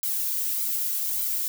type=noise with flanger; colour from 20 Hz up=violet; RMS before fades=-27 dBFS; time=0.03-1.48 s; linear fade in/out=0 ms; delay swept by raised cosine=1.1 to 2.3 ms; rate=1.7 Hz; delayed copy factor=-0.55; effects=none